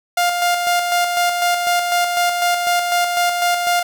sawtooth tone with tremolo, 703 Hz, F5, 11 cents sharp, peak -10 dBFS, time 0.17-3.83 s, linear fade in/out 5 ms, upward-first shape square, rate 4 Hz, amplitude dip 40%, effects none

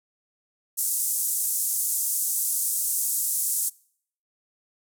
white band-pass noise, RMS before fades -26 dBFS, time 0.77-3.7 s, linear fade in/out 20 ms, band 7400 to 13000 Hz, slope 24 dB/octave, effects noise-tail reverb RT60 0.6 s tail -24 dB re dry

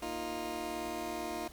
20% pulse chord, Bb suspended fourth, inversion none, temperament just, 233.1 / 310.8 / 349.6 Hz, Bb3 / Eb4 / F4, 0 / -2 / +2 cents, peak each -40 / -36 / -35 dBFS, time 0.02-1.48 s, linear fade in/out 5 ms, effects added 60 Hz sine -55 dBFS peak until 1.52 s + pink hiss -55 dBFS RMS until 1.52 s

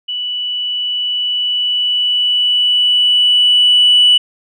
sine tone with level ramp, 2960 Hz, F#7, in tune, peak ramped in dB -18 to -4 dBFS, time 0.08-4.18 s, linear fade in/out 10 ms, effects tanh soft clip ceiling -2 dBFS

